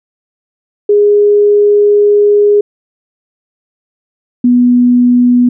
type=tone pair in turn; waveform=sine; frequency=412.5 / 245.3 Hz; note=G#4 / B3; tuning=-12 / -12 cents; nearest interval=major sixth; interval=900 cents; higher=first; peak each=-4 dBFS; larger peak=neither; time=0.89-2.61 / 4.44-5.49 s; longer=first; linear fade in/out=5 ms; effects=none

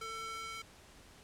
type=tone with high-pass filter sweep; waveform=square; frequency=447.3 Hz; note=A4; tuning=28 cents sharp; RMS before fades=-43 dBFS; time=0.01-0.62 s; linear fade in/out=5 ms; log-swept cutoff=950 to 1800 Hz; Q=1.6; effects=pink hiss -58 dBFS RMS until 1.23 s + low-pass 10000 Hz 12 dB/octave

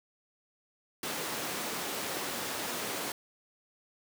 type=high-pass noise; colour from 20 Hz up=pink; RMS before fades=-36 dBFS; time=1.03-3.12 s; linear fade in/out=2 ms; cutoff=260 Hz; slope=12 dB/octave; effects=none

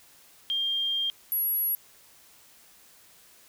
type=tone pair in turn; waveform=sine; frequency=3200 / 11404 Hz; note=G7 / F9; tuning=+35 / +35 cents; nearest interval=octave + minor seventh; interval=2200 cents; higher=second; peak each=-25 / -24 dBFS; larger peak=second; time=0.5-1.1 / 1.32-1.75 s; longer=first; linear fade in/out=0 ms; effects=white hiss -56 dBFS RMS until 3.48 s

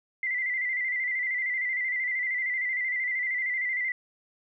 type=tone with vibrato; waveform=sine; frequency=2030 Hz; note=B6; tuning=47 cents sharp; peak=-26 dBFS; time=0.23-3.92 s; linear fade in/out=2 ms; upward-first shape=square; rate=13 Hz; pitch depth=48 cents each way; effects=none

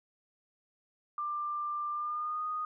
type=tone with pitch glide; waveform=sine; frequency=1188 to 1238.4 Hz; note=D6 to D#6; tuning=+20 to -9 cents; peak=-32 dBFS; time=1.18-2.65 s; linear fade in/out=2 ms; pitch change=+71 cents; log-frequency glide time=1.91-2.44 s; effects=none

